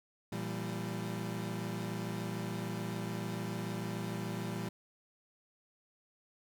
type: chord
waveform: 30% pulse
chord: E diminished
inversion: second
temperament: equal with one note detuned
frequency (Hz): 116.54 / 169.15 / 196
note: Bb2 / E3 / G3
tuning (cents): 0 / +45 / 0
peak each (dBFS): -38 / -38 / -38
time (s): 0.32-4.69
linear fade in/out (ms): 5
effects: none